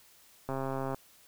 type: click train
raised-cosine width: 1 ms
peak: -21 dBFS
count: 62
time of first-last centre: 0.49-0.945 s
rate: 134 Hz
effects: white hiss -60 dBFS RMS until 1.27 s